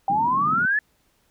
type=exponential sweep; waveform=sine; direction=up; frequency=771 to 1760 Hz; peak=-18 dBFS; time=0.08-0.79 s; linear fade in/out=2 ms
type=band-pass noise; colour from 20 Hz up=pink; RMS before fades=-33 dBFS; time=0.09-0.66 s; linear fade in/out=10 ms; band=150 to 270 Hz; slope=24 dB/octave
effects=pink hiss -65 dBFS RMS until 1.3 s